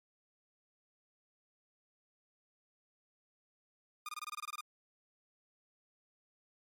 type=tone bursts; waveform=sawtooth; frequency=1218 Hz; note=D#6; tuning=37 cents flat; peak=-36 dBFS; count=11; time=4.06-4.608 s; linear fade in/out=2 ms; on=28 ms; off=24 ms; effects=MP3 96 kbps